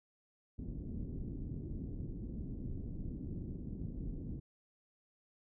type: low-pass noise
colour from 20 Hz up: pink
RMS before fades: -42 dBFS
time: 0.58-4.4 s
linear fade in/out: 10 ms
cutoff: 310 Hz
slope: 24 dB/octave
effects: none